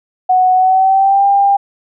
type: tone with pitch glide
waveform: sine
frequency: 740 to 797.7 Hz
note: F#5 to G5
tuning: 0 to +30 cents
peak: -7 dBFS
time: 0.29-1.57 s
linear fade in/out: 10 ms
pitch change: +130 cents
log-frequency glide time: 0.54-1.26 s
effects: none